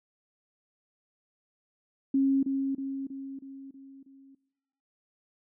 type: tone with echo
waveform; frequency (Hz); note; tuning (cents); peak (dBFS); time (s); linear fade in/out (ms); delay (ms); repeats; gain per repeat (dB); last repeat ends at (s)
sine; 271.4; C#4; -36; -21; 2.14-2.43; 5; 320; 6; -5; 4.35
effects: noise-tail reverb RT60 1.0 s tail -22 dB re dry